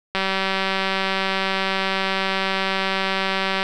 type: click train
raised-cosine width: 0.3 ms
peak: -6 dBFS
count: 669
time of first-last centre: 0.15-3.629 s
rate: 192 Hz
effects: none